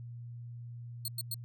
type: tone bursts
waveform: 10% pulse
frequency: 4322 Hz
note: C#8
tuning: 45 cents flat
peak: -27 dBFS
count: 3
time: 1.05-1.343 s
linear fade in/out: 2 ms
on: 31 ms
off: 100 ms
effects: added 119 Hz sine -42 dBFS peak until 1.44 s